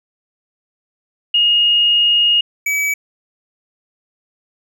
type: tone pair in turn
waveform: sine / square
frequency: 2860 / 2285 Hz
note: F7 / D7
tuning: +41 / -48 cents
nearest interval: major third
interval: 389 cents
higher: first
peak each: -10 / -16 dBFS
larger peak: first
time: 1.34-2.41 / 2.66-2.94 s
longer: first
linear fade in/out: 5 ms
effects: none